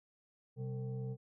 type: tone with frequency modulation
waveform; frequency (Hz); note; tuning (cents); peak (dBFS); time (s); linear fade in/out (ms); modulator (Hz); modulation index
sine; 127.9; C3; -39; -37; 0.56-1.17; 50; 323; 0.67
effects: none